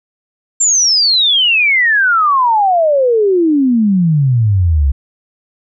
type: exponential sweep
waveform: sine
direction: down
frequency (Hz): 7460 to 65.41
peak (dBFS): -8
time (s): 0.6-4.92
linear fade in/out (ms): 10
effects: none